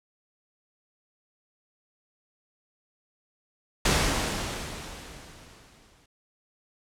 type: noise with exponential decay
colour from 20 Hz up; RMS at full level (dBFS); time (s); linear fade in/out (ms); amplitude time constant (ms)
pink; -21; 3.85-6.06; 5; 480
effects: low-pass 9000 Hz 12 dB/octave